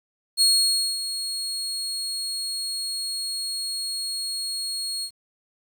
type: tone with ADSR envelope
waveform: 30% pulse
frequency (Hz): 4300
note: C8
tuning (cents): +47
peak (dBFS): -12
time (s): 0.37-5.11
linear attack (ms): 43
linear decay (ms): 560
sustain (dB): -12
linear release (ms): 76
effects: 9-bit